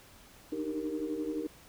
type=chord; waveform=sine; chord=Eb major seventh; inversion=third; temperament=equal with one note detuned; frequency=299.5 / 311.1 / 392 / 466.2 Hz; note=D4 / Eb4 / G4 / Bb4; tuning=+34 / 0 / 0 / 0 cents; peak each=-38 / -35 / -40 / -38 dBFS; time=0.52-1.47 s; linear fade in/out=5 ms; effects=tanh soft clip ceiling -23 dBFS + pink hiss -56 dBFS RMS until 1.68 s